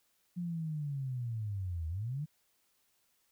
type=linear two-way sweep; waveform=sine; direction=down then up; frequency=178.7 to 77.78 to 157.1 Hz; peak=-34 dBFS; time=0.36-2.26 s; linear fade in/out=20 ms; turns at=1.88 s; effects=white hiss -74 dBFS RMS until 3.31 s